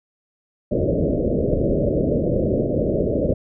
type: low-pass noise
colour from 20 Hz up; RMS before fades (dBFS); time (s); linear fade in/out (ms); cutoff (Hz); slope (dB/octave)
white; -20; 0.71-3.34; 10; 610; 96
effects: none